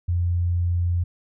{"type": "tone", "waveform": "sine", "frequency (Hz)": 87.3, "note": "F2", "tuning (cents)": 0, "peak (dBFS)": -19, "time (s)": [0.08, 1.04], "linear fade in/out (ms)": 10, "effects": []}